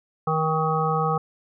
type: harmonic tone with a mistuned harmonic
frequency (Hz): 158.1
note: D#3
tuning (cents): +28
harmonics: 1 / 3 / 5 / 7 / 8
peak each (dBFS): -25 / -27 / -26 / -28 / -27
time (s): 0.27-1.18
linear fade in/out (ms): 5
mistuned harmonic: 7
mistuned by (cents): +18
effects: none